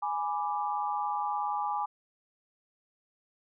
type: chord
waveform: sine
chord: G# diminished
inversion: none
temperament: equal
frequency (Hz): 830.6 / 987.8 / 1174.7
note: G#5 / B5 / D6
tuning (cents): 0 / 0 / 0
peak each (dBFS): -31 / -35 / -35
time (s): 0.02-1.86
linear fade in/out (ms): 10
effects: none